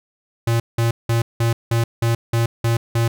square tone bursts, 116 Hz, A#2, 8 cents flat, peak -16 dBFS, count 9, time 0.47-3.08 s, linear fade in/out 5 ms, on 130 ms, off 180 ms, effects none

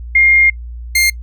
sine / sawtooth tone pair in turn, 2123 / 2114 Hz, C7 / C7, +25 / +17 cents, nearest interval unison, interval 8 cents, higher first, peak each -6 dBFS, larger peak neither, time 0.15-0.5 / 0.95-1.1 s, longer first, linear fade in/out 5 ms, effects noise-tail reverb RT60 0.1 s tail -25 dB re dry + added 59 Hz sine -25 dBFS peak until 1.22 s

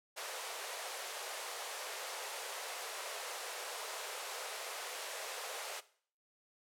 pink high-pass noise, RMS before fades -43 dBFS, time 0.16-5.81 s, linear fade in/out 20 ms, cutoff 440 Hz, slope 48 dB/octave, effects noise-tail reverb RT60 0.5 s tail -17 dB re dry + low-pass 12000 Hz 12 dB/octave

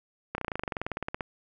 slowing click train, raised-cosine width 0.5 ms, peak -16 dBFS, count 20, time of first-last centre 0.35-1.208 s, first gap 31 ms, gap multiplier 1.04, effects none

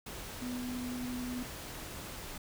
sine tone in noise, 248.2 Hz, B3, 9 cents sharp, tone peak -36 dBFS, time 0.42-1.43 s, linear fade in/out 5 ms, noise pink, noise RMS -44 dBFS, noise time 0.06-2.38 s, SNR +5 dB, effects none

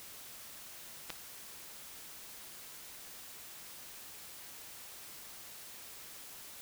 clicks, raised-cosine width 0.2 ms, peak -27 / -21 dBFS, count 2, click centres 1.097 / 1.103 s, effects white hiss -50 dBFS RMS until 6.61 s

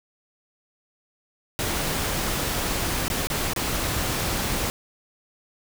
pink noise with dropouts, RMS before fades -26 dBFS, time 1.59-4.7 s, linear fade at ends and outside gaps 0 ms, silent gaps 3.081-3.101 / 3.271-3.301 / 3.534-3.562 s, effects none

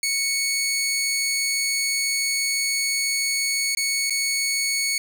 15% pulse tone with dropouts, 2217 Hz, C#7, in tune, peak -15 dBFS, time 0.03-4.98 s, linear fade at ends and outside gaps 2 ms, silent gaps 3.75-3.771 / 4.098-4.105 s, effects 9-bit

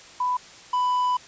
sine / triangle tone pair in turn, 995 / 995 Hz, B5 / B5, +13 / +13 cents, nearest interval unison, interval 0 cents, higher neither, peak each -21 / -18 dBFS, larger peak second, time 0.2-0.37 / 0.73-1.17 s, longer second, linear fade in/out 5 ms, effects white hiss -46 dBFS RMS until 1.27 s + resampled to 16000 Hz

